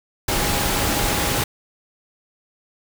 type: tone in noise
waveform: sine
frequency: 822 Hz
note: G#5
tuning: 18 cents flat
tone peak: -31 dBFS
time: 0.28-1.44 s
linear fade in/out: 5 ms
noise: pink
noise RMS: -21 dBFS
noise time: 0.28-1.44 s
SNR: -13 dB
effects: none